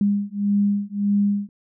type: beating tone pair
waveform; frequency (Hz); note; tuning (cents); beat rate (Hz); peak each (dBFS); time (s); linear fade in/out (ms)
sine; 202 / 203.7; G#3 / G#3; -48 / -33; 1.7; -21 / -21; 0.01-1.49; 2
effects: none